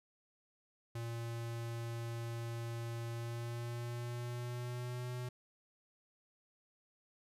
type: tone with pitch glide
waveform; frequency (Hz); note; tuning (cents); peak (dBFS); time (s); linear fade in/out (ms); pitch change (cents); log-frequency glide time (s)
square; 116.54 to 124.19; A#2 to B2; 0 to +10; -40; 0.95-5.29; 5; +110; 3.11-5.12
effects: resampled to 32000 Hz